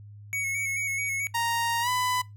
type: tone with vibrato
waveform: square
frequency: 2217 Hz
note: C#7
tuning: in tune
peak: -28 dBFS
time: 0.33-1.27 s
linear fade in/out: 0 ms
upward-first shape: square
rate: 4.6 Hz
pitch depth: 25 cents each way
type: tone with pitch glide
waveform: sawtooth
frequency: 932.3 to 999.2 Hz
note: A#5 to B5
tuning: 0 to +20 cents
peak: -21 dBFS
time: 1.34-2.22 s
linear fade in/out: 10 ms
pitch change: +120 cents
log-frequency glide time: 1.81-1.89 s
effects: noise-tail reverb RT60 0.2 s tail -21 dB re dry + added 103 Hz sine -43 dBFS peak until 2.36 s